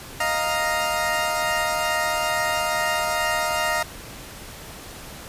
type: chord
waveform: 20% pulse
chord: Eb suspended second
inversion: none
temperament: equal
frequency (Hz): 622.3 / 698.5 / 932.3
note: Eb5 / F5 / Bb5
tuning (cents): 0 / 0 / 0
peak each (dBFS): -21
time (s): 0.2-3.83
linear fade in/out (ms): 5
effects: pink hiss -39 dBFS RMS until 5.28 s + resampled to 32000 Hz